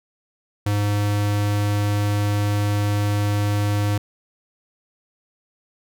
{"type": "tone", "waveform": "square", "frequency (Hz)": 103, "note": "G#2", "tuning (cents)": -14, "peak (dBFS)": -19, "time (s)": [0.66, 3.98], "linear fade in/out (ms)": 5, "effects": []}